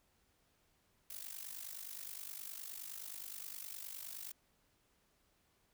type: noise with amplitude modulation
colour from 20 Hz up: blue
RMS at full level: -44 dBFS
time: 1.1-4.32 s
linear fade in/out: 5 ms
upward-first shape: sine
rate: 49.6 Hz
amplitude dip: 80%
effects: pink hiss -75 dBFS RMS until 5.73 s